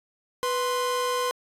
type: tone pair together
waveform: 45% pulse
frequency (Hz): 493.9 / 1046.5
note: B4 / C6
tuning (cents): 0 / 0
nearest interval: octave + minor second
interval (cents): 1300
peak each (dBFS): -27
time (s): 0.43-1.31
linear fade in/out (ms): 0
effects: resampled to 32000 Hz